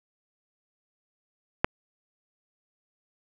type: click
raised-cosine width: 0.5 ms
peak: -4 dBFS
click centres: 1.645 s
effects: none